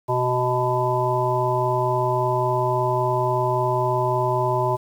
harmonic tone, 125.2 Hz, B2, 24 cents sharp, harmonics 1 / 3 / 5 / 7 / 8, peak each -25 / -25 / -25 / -25 / -25 dBFS, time 0.08-4.77 s, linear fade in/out 20 ms, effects 8-bit

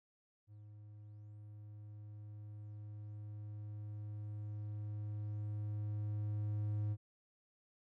triangle tone with level ramp, 105 Hz, G#2, 19 cents sharp, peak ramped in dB -51 to -32 dBFS, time 0.47-6.97 s, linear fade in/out 50 ms, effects none

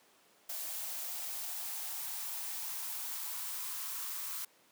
blue noise with high-pass filter sweep, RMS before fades -40 dBFS, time 0.49-4.45 s, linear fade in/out 5 ms, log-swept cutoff 630 to 1100 Hz, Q 3.5, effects pink hiss -65 dBFS RMS until 4.71 s + high-pass 300 Hz 12 dB/octave

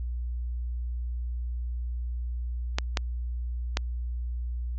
clicks, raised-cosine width 0.2 ms, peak -8 dBFS, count 3, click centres 2.785 / 2.972 / 3.771 s, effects added 60 Hz sine -29 dBFS peak until 4.78 s + resampled to 16000 Hz

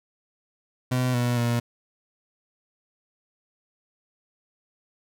30% pulse tone with pitch steps, 126.5 / 121.7 / 118.9 Hz, B2 / B2 / A#2, +42 / -25 / +35 cents, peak -19 dBFS, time 0.91-1.6 s, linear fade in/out 10 ms, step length 230 ms, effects none

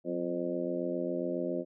harmonic tone with a mistuned harmonic, 87.31 Hz, F2, in tune, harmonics 2 / 3 / 4 / 5 / 6 / 7, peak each -40 / -37 / -35 / -44 / -37 / -38 dBFS, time 0.04-1.65 s, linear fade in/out 50 ms, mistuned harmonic 2, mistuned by +50 cents, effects none

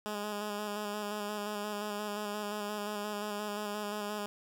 10% pulse tone with vibrato, 208 Hz, G#3, 3 cents sharp, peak -27 dBFS, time 0.06-4.26 s, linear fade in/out 0 ms, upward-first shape square, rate 5.7 Hz, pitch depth 22 cents each way, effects none

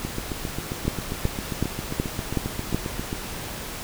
two click trains, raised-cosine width 3 ms, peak -15 / -9 dBFS, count 24 / 6, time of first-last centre 0.05-3.129 / 0.88-2.746 s, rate 7.47 / 2.68 Hz, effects pink hiss -34 dBFS RMS until 3.83 s

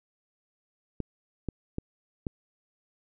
clicks, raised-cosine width 3 ms, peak -18 dBFS, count 4, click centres 1.003 / 1.487 / 1.784 / 2.268 s, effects none

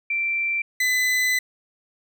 sine / 40% pulse tone pair in turn, 2349 / 2010 Hz, D7 / B6, 0 / +30 cents, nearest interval minor third, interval 270 cents, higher first, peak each -21 / -18 dBFS, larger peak second, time 0.1-0.62 / 0.8-1.39 s, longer second, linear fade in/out 5 ms, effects none

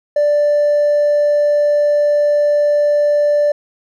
triangle tone with hard clipping, 587.3 Hz, D5, in tune, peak -10 dBFS, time 0.16-3.52 s, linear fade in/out 5 ms, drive 2 dB, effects none

